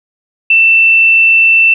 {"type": "tone", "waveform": "sine", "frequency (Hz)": 2673, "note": "E7", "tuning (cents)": 23, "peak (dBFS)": -4, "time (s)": [0.5, 1.74], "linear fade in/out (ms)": 5, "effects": []}